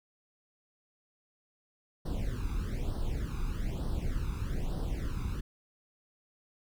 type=noise with flanger; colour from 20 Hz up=brown; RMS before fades=-33 dBFS; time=2.05-5.41 s; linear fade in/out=10 ms; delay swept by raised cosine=0.21 to 0.82 ms; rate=1.1 Hz; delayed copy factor=+1; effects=none